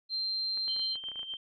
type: tone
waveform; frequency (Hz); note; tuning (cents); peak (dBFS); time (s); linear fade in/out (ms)
sine; 4152; C8; -14; -30; 0.09-0.97; 50
type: clicks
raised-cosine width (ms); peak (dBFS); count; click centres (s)
0.5; -36; 12; 0.574 / 0.679 / 0.764 / 0.795 / 0.956 / 1.039 / 1.086 / 1.117 / 1.158 / 1.193 / 1.231 / 1.338
type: tone with tremolo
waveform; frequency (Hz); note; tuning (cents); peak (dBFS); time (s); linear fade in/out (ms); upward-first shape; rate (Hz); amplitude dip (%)
sine; 3136; G7; 0; -34; 0.68-1.37; 2; sine; 8.2; 60
effects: none